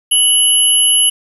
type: tone pair together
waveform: sine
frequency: 2960 / 11175 Hz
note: F#7 / F9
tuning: 0 / 0 cents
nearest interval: octave + major seventh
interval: 2300 cents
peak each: -11 dBFS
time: 0.11-1.1 s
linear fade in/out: 10 ms
effects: 7-bit